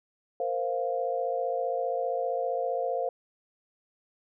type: chord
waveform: sine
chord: Bb suspended second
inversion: none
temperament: equal with one note detuned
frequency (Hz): 468.1 / 523.3 / 698.5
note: Bb4 / C5 / F5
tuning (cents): +7 / 0 / 0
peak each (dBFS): -33 / -30 / -31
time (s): 0.4-3.09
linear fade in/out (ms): 2
effects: none